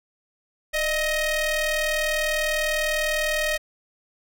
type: ring-modulated tone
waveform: sawtooth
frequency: 630 Hz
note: D#5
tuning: 21 cents sharp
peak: -15 dBFS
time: 0.73-3.58 s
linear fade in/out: 20 ms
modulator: 1240 Hz
effects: none